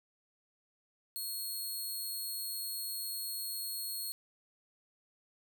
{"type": "tone", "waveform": "10% pulse", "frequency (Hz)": 4302, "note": "C8", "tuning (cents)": 47, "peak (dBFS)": -30, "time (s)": [1.16, 4.12], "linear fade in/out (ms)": 0, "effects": []}